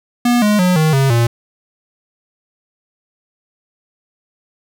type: tone with pitch steps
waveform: square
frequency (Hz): 241.8 / 209.3 / 181.15 / 156.79 / 135.71 / 117.46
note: B3 / G#3 / F#3 / D#3 / C#3 / A#2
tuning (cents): -36 / +14 / -36 / +14 / -36 / +14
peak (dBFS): -11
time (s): 0.25-1.27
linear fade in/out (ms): 5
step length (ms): 170
effects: none